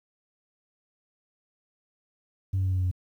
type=tone with pitch steps; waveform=sine; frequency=95.6 / 94.61 / 93.63 / 92.66 / 91.71 / 90.76 Hz; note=G2 / F#2 / F#2 / F#2 / F#2 / F#2; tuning=-43 / +39 / +21 / +3 / -15 / -33 cents; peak=-21 dBFS; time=2.53-2.914 s; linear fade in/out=10 ms; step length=64 ms; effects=tanh soft clip ceiling -21 dBFS + 10-bit